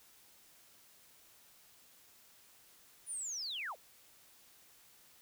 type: linear sweep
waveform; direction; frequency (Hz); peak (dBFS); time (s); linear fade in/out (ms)
sine; down; 9956 to 392.3; -38; 3.06-3.76; 50
effects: white hiss -63 dBFS RMS until 5.21 s